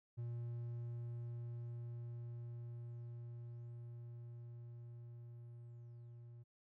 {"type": "tone with level ramp", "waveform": "triangle", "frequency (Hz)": 118.7, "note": "A#2", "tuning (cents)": 32, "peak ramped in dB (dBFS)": [-39, -51], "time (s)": [0.17, 6.44], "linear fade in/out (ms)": 20, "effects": []}